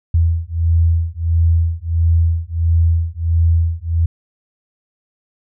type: beating tone pair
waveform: sine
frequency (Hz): 82.41 / 83.91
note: E2 / E2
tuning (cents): 0 / +31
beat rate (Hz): 1.5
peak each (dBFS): -15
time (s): 0.14-4.06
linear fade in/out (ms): 5
effects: none